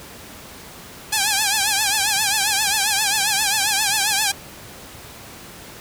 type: tone with vibrato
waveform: 5% pulse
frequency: 826 Hz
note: G#5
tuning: 10 cents flat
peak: -5 dBFS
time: 1.12-4.32 s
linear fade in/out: 10 ms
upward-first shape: triangle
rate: 7.5 Hz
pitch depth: 130 cents each way
effects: pink hiss -39 dBFS RMS until 5.8 s + high-pass 60 Hz 12 dB/octave